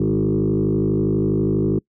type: tone with frequency modulation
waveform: sine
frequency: 253.8 Hz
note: B3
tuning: 47 cents sharp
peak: -15 dBFS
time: 0-1.79 s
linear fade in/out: 5 ms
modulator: 52.3 Hz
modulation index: 2.9
effects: noise-tail reverb RT60 0.1 s tail -25 dB re dry + tanh soft clip ceiling -11 dBFS